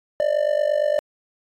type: tone with amplitude modulation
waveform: triangle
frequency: 596 Hz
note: D5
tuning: 25 cents sharp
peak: -12 dBFS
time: 0.2-0.99 s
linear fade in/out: 0 ms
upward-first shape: sine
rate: 48.7 Hz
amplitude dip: 85%
effects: AAC 64 kbps